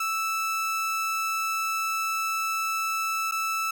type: tone with dropouts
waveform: 30% pulse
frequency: 1316 Hz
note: E6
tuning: 3 cents flat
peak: -23 dBFS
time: 0-3.71 s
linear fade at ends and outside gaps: 5 ms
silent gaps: 3.313-3.32 s
effects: none